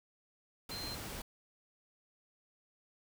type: tone in noise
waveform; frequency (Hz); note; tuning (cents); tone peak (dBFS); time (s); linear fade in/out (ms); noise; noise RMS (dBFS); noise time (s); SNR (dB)
sine; 4142; C8; -18; -42; 0.71-0.95; 5; pink; -44; 0.69-1.22; -1
effects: none